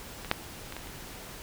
clicks, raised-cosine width 0.3 ms, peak -23 / -7 / -22 / -22 / -29 dBFS, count 5, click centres 0.247 / 0.314 / 0.724 / 0.766 / 0.872 s, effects pink hiss -44 dBFS RMS until 1.42 s

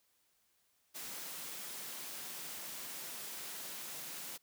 white high-pass noise, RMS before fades -45 dBFS, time 0.94-4.38 s, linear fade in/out 20 ms, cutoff 130 Hz, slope 96 dB/octave, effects white hiss -75 dBFS RMS until 4.42 s

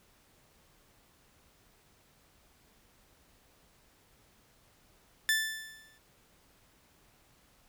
sawtooth tone with exponential decay, 1760 Hz, A6, in tune, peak -20 dBFS, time 5.29-5.98 s, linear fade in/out 0 ms, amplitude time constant 150 ms, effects pink hiss -65 dBFS RMS until 7.68 s

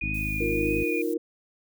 sine tone with vibrato, 2453 Hz, D#7, 25 cents flat, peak -29 dBFS, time 0.01-1.02 s, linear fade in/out 5 ms, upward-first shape triangle, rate 1.7 Hz, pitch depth 29 cents each way
harmonic tone, 52.3 Hz, G#1, 13 cents sharp, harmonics 1 / 2 / 3 / 4 / 5 / 6, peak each -32 / -35 / -37 / -38 / -39 / -40 dBFS, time 0.02-0.84 s, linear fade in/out 5 ms
violet noise, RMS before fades -44 dBFS, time 0.14-1.14 s, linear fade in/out 5 ms
sine chord, Eb suspended second, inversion none, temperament equal, 311.1 / 349.2 / 466.2 Hz, Eb4 / F4 / Bb4, 0 / 0 / 0 cents, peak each -29 dBFS, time 0.4-1.18 s, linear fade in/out 10 ms
effects none

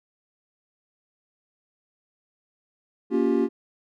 triangle chord, G half-diminished seventh, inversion first, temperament just, 235.2 / 282.2 / 352.8 / 392 Hz, Bb3 / Db4 / F4 / G4, +16 / +31 / +18 / 0 cents, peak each -23 dBFS, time 3.1-3.49 s, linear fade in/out 50 ms, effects none

